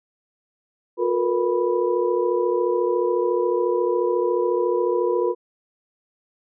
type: tone cluster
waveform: sine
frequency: 358.4 / 447.3 / 481.4 / 985 Hz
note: F4 / A4 / B4 / B5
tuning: +45 / +28 / -44 / -5 cents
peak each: -22 / -26 / -22 / -29 dBFS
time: 0.97-5.35 s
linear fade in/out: 50 ms
effects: none